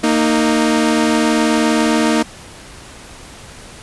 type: tone pair together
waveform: sawtooth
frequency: 230.6 / 310 Hz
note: A#3 / D#4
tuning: -19 / -6 cents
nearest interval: perfect fourth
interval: 513 cents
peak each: -11 dBFS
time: 0.03-2.23 s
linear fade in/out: 10 ms
effects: pink hiss -37 dBFS RMS until 3.82 s + resampled to 24000 Hz